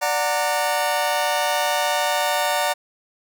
sawtooth chord, D augmented, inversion none, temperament just, 587.3 / 734.2 / 917.7 Hz, D5 / F#5 / A#5, 0 / -14 / -27 cents, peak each -20 dBFS, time 0.01-2.74 s, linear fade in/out 20 ms, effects none

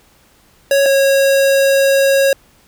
square tone pair in turn, 554.4 / 547.4 Hz, C#5 / C#5, 0 / -22 cents, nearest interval unison, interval 22 cents, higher first, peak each -10 dBFS, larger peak neither, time 0.71-0.86 / 0.86-2.33 s, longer second, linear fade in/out 2 ms, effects pink hiss -51 dBFS RMS until 2.67 s

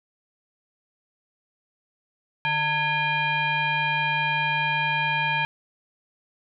sine tone with frequency modulation, 1661.2 Hz, G#6, in tune, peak -21 dBFS, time 2.45-5.45 s, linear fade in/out 0 ms, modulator 756 Hz, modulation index 1.6, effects none

